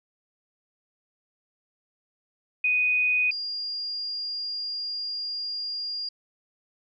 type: tone pair in turn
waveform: sine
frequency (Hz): 2489 / 4817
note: D#7 / D8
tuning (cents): 0 / +43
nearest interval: major seventh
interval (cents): 1143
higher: second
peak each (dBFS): -20 / -29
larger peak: first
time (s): 2.64-3.31 / 3.31-6.09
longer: second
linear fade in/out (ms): 5
effects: none